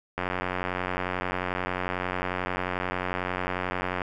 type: click train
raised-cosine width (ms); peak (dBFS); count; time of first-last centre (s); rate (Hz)
0.5; -13; 351; 0.18-4.018; 91.2
effects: none